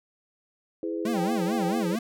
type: chord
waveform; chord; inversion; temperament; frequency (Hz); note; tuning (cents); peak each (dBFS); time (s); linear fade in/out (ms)
sine; E major; none; equal with one note detuned; 329.6 / 415.3 / 506.3; E4 / G#4 / B4; 0 / 0 / +43; -30 / -33 / -35; 0.83-1.96; 2
type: tone with vibrato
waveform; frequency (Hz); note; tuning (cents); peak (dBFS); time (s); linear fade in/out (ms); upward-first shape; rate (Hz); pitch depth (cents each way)
square; 202.9; G#3; -40; -27; 1.05-1.99; 5; sine; 4.5; 270
type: tone with tremolo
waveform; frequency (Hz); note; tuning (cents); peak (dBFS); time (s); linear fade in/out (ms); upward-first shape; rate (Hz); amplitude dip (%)
sine; 784; G5; 0; -30; 1.13-1.84; 20; sine; 2.4; 55
effects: none